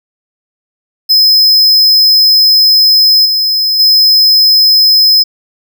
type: tone with level steps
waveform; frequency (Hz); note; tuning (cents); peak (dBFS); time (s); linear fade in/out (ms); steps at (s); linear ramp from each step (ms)
square; 5100; D#8; +42; -4 / -9 / -4; 1.09-5.24; 20; 3.25 / 3.79; 10
effects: none